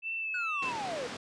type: tone with vibrato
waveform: sine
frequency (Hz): 2637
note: E7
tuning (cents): 0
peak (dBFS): -32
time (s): 0.02-0.73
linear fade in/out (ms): 50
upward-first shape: sine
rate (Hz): 2.2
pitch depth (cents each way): 28
type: linear sweep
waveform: triangle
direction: down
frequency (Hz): 1500 to 457.6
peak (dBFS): -32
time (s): 0.34-1.07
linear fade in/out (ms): 5
type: band-pass noise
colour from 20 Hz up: pink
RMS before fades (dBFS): -41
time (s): 0.62-1.17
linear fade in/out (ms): 5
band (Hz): 190 to 5300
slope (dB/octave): 12
effects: resampled to 22050 Hz